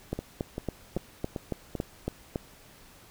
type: two click trains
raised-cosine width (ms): 2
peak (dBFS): -19 / -16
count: 5 / 9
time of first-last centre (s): 0.19-1.752 / 0.13-2.358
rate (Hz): 2.56 / 3.59
effects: pink hiss -54 dBFS RMS until 3.1 s